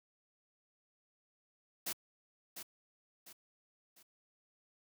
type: noise with echo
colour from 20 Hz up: white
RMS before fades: -38 dBFS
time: 1.86-1.93 s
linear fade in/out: 10 ms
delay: 700 ms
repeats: 3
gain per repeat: -8 dB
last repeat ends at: 4.03 s
effects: high-pass 100 Hz 12 dB/octave